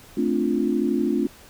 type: chord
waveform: sine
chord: D minor seventh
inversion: second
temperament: equal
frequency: 220 / 261.6 / 293.7 / 349.2 Hz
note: A3 / C4 / D4 / F4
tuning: 0 / 0 / 0 / 0 cents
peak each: -25 dBFS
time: 0.17-1.27 s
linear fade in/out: 5 ms
effects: pink hiss -48 dBFS RMS until 1.49 s